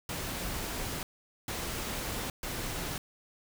pink noise bursts at uneven times, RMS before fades -36 dBFS, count 3, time 0.09-1.03 / 1.48-2.3 / 2.43-2.98 s, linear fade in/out 2 ms, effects none

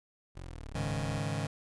20% pulse linear two-way sweep, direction down then up, 47.12 to 31.01 to 35.25 Hz, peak -37 dBFS, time 0.35-1.2 s, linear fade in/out 20 ms, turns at 0.83 s
sawtooth chord, Ab suspended fourth, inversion none, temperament just, 103.83 / 138.43 / 155.74 Hz, Ab2 / Db3 / Eb3, 0 / -2 / +2 cents, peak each -32 dBFS, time 0.75-1.47 s, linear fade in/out 5 ms
effects resampled to 24000 Hz

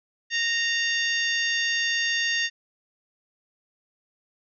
harmonic tone with a mistuned harmonic, 927 Hz, A#5, 10 cents flat, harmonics 2 / 3 / 4 / 5 / 6 / 7, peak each -25 / -29 / -31 / -33 / -35 / -36 dBFS, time 0.3-2.5 s, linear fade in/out 50 ms, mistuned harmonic 4, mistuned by -52 cents, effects none

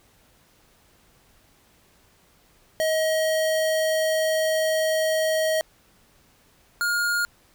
square tone pair in turn, 633 / 1421.9 Hz, D#5 / F6, +30 / +31 cents, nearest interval octave + major second, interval 1401 cents, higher second, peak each -21 / -22 dBFS, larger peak first, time 2.8-5.61 / 6.81-7.25 s, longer first, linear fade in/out 0 ms, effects pink hiss -59 dBFS RMS until 7.54 s

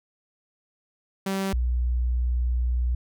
sawtooth / sine tone pair in turn, 193.5 / 60.95 Hz, G3 / B1, -22 / -22 cents, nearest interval octave + minor sixth, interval 2000 cents, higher first, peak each -21 dBFS, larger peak neither, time 1.26-1.53 / 1.53-2.95 s, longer second, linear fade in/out 5 ms, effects none

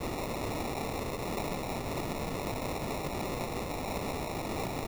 blue noise with sample-and-hold, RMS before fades -35 dBFS, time 0-4.87 s, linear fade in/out 10 ms, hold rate 1575 Hz, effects none

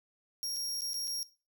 sawtooth tone with dropouts, 5588 Hz, F8, in tune, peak -31 dBFS, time 0.43-1.23 s, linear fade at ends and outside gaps 0 ms, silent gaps 0.562-0.566 / 0.808-0.819 / 0.933-0.942 / 1.073-1.077 s, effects noise-tail reverb RT60 0.3 s tail -17 dB re dry

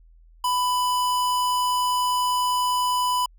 square tone, 995 Hz, B5, 13 cents sharp, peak -21 dBFS, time 0.44-3.26 s, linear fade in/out 5 ms, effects added 41 Hz sine -49 dBFS peak until 3.38 s

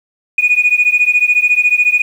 sine beating tone pair, 2457 / 2471 Hz, D#7 / D#7, -22 / -13 cents, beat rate 14 Hz, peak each -11 dBFS, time 0.38-2.02 s, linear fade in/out 5 ms, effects tanh soft clip ceiling -2 dBFS + 7-bit

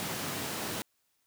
pink high-pass noise, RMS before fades -36 dBFS, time 0-0.82 s, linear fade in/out 0 ms, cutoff 110 Hz, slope 24 dB/octave, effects white hiss -75 dBFS RMS until 1.26 s

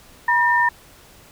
sine tone pair together, 964 / 1810.4 Hz, B5 / A6, -42 / +49 cents, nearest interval major seventh, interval 1091 cents, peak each -17 dBFS, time 0.28-0.69 s, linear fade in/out 5 ms, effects pink hiss -48 dBFS RMS until 1.31 s

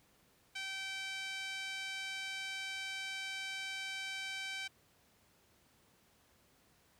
5% pulse tone with band-pass filter, 773 Hz, G5, 24 cents flat, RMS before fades -42 dBFS, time 0.55-4.68 s, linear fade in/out 10 ms, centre 2200 Hz, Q 1.5, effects pink hiss -69 dBFS RMS until 6.99 s + high-pass 60 Hz 12 dB/octave

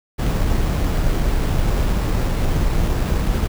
brown noise with sample-and-hold, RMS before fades -18 dBFS, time 0.18-3.48 s, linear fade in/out 20 ms, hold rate 6300 Hz, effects none

